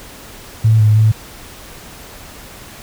sine tone with pitch steps, 110.6 / 107 / 109.3 Hz, A2 / A2 / A2, +9 / -48 / -11 cents, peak -7 dBFS, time 0.64-1.12 s, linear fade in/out 10 ms, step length 160 ms, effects pink hiss -36 dBFS RMS until 2.82 s

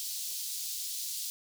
pink high-pass noise, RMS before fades -37 dBFS, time 0-1.3 s, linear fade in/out 0 ms, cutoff 4100 Hz, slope 24 dB/octave, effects none

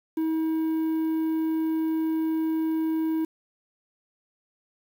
triangle tone, 319.8 Hz, D#4, 48 cents sharp, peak -21 dBFS, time 0.17-3.25 s, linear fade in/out 5 ms, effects 8-bit

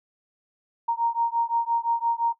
sine beating tone pair, 928 / 933.8 Hz, A#5 / A#5, -8 / +3 cents, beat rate 5.8 Hz, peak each -25 dBFS, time 0.88-2.33 s, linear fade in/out 10 ms, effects noise-tail reverb RT60 0.1 s tail -17 dB re dry

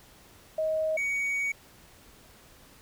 sine / triangle tone pair in turn, 630 / 2245 Hz, D#5 / C#7, +21 / +21 cents, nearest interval octave + minor seventh, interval 2200 cents, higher second, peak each -25 dBFS, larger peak neither, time 0.58-0.97 / 0.97-1.52 s, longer second, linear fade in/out 5 ms, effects pink hiss -55 dBFS RMS until 2.81 s

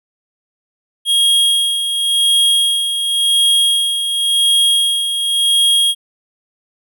square tone with tremolo, 3268 Hz, G#7, 29 cents flat, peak -10 dBFS, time 1.05-5.95 s, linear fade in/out 50 ms, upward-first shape sine, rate 0.92 Hz, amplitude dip 55%, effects none

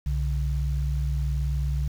sine tone pair together, 63.5 / 142.35 Hz, B1 / C#3, +49 / +46 cents, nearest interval octave + major second, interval 1397 cents, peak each -24 / -29 dBFS, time 0.06-1.88 s, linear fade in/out 5 ms, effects 8-bit

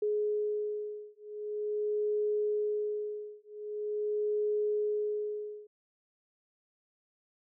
sine beating tone pair, 420 / 420.44 Hz, G#4 / G#4, +19 / +21 cents, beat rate 0.44 Hz, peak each -33 / -33 dBFS, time 0.02-5.67 s, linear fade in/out 5 ms, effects none

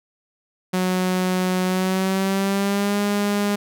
sawtooth tone with pitch glide, 184 to 204.2 Hz, F#3 to G#3, -9 to -29 cents, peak -15 dBFS, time 0.73-3.56 s, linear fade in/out 10 ms, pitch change +180 cents, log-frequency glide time 1.65-2.99 s, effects none

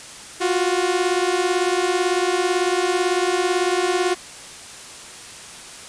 sawtooth beating tone pair, 351.4 / 369.4 Hz, F4 / F#4, +11 / -3 cents, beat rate 18 Hz, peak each -17 dBFS, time 0.4-4.15 s, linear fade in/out 20 ms, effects white hiss -38 dBFS RMS until 5.88 s + resampled to 22050 Hz

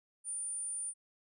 sine tone, 9250 Hz, D9, 27 cents flat, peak -36 dBFS, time 0.24-0.94 s, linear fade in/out 50 ms, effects none

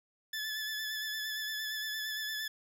20% pulse tone with vibrato, 1733 Hz, A6, 27 cents flat, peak -30 dBFS, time 0.33-2.48 s, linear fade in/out 5 ms, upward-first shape sine, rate 8.7 Hz, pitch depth 28 cents each way, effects none

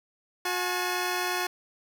10% pulse tone pair together, 361.7 / 854.3 Hz, F#4 / G#5, -39 / +49 cents, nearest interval octave + minor third, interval 1488 cents, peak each -20 / -24 dBFS, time 0.45-1.47 s, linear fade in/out 5 ms, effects none

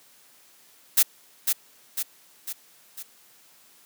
blue noise with echo, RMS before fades -17 dBFS, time 0.97-1.03 s, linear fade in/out 10 ms, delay 500 ms, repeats 4, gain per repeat -5 dB, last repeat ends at 3.03 s, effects white hiss -56 dBFS RMS until 3.85 s + high-pass 150 Hz 12 dB/octave

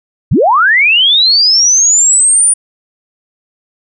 sine linear sweep, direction up, 70.2 to 9520 Hz, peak -5 dBFS, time 0.31-2.54 s, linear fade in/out 10 ms, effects none

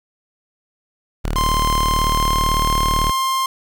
sawtooth tone, 38 Hz, D#1, 40 cents flat, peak -15 dBFS, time 1.24-3.11 s, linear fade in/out 10 ms
45% pulse tone with pitch glide, 1046.5 to 1056.2 Hz, C6 to C6, 0 to +16 cents, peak -17 dBFS, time 1.36-3.46 s, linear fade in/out 2 ms, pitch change +16 cents, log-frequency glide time 1.72-2.69 s
clicks, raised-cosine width 1 ms, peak -24 dBFS, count 2, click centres 2.068 / 2.076 s
effects 8-bit

